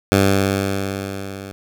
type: tone with level ramp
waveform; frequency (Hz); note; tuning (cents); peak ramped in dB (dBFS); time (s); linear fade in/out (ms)
10% pulse; 97.8; G2; -4; -3 to -23; 0.12-1.52; 0
effects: none